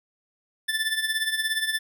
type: tone with tremolo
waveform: 25% pulse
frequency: 1760 Hz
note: A6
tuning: in tune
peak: -17 dBFS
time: 0.68-1.79 s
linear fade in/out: 10 ms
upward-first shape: triangle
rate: 17 Hz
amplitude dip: 75%
effects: none